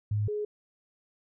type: tone pair in turn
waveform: sine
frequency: 104.8 / 419.2 Hz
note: G#2 / G#4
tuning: +16 / +16 cents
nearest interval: 2 octaves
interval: 2400 cents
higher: second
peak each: -25 / -29 dBFS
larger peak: first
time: 0.11-0.28 / 0.28-0.45 s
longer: neither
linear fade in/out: 5 ms
effects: none